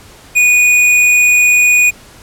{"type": "tone with hard clipping", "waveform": "sine", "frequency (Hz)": 2466, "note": "D#7", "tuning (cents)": -16, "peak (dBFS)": -7, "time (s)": [0.35, 1.91], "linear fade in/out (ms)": 20, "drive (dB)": 18, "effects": ["pink hiss -39 dBFS RMS until 2.22 s", "low-pass 12000 Hz 12 dB/octave"]}